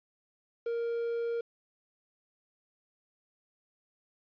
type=tone with quantisation; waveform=triangle; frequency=466.9 Hz; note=A#4; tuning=3 cents sharp; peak=-28 dBFS; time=0.66-1.41 s; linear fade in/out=5 ms; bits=9; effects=resampled to 11025 Hz